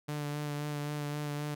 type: tone with vibrato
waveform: sawtooth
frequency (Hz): 147.3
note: D3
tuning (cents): +6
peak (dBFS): -30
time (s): 0.08-1.55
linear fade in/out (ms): 10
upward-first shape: sine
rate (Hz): 3.8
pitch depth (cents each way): 20
effects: none